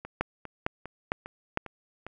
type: two click trains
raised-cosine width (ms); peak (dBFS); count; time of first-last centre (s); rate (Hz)
0.5; -24 / -11; 6 / 4; 0.05-2.066 / 0.21-1.574; 2.48 / 2.2
effects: none